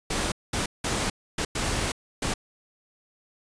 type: noise bursts at uneven times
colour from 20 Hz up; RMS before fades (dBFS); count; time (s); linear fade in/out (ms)
pink; -27; 6; 0.1-0.32 / 0.53-0.66 / 0.84-1.1 / 1.38-1.45 / 1.55-1.92 / 2.22-2.34; 5
effects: resampled to 22050 Hz